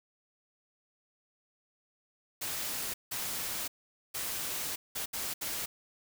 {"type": "noise bursts at uneven times", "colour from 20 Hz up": "white", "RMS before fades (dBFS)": -36, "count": 6, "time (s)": [[2.41, 2.94], [3.11, 3.68], [4.14, 4.76], [4.95, 5.06], [5.13, 5.34], [5.41, 5.66]], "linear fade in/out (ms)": 10, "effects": []}